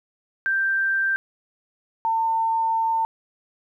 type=tone pair in turn; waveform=sine; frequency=1572 / 901.5 Hz; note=G6 / A5; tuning=+4 / +42 cents; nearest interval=minor seventh; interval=962 cents; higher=first; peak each=-19 dBFS; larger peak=neither; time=0.46-1.16 / 2.05-3.05 s; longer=second; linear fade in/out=0 ms; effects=10-bit